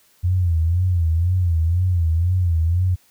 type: tone with vibrato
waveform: sine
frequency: 86.3 Hz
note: F2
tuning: 20 cents flat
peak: -15 dBFS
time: 0.23-2.96 s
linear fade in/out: 20 ms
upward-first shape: sine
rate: 2 Hz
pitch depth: 120 cents each way
effects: white hiss -57 dBFS RMS until 3.1 s